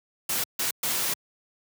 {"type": "noise bursts at uneven times", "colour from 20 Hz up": "white", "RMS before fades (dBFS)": -27, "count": 3, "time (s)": [[0.29, 0.44], [0.59, 0.71], [0.83, 1.14]], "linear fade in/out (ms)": 5, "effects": ["high-pass 100 Hz 12 dB/octave"]}